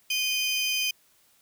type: tone pair together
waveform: 30% pulse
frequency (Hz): 2472 / 3100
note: D#7 / G7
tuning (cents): -12 / -20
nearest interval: major third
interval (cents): 392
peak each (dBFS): -25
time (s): 0.1-0.91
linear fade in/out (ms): 5
effects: white hiss -63 dBFS RMS until 1.41 s